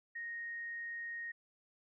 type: tone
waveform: sine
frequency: 1864.7 Hz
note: A#6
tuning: in tune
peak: -40 dBFS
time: 0.15-1.32 s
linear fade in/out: 10 ms
effects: none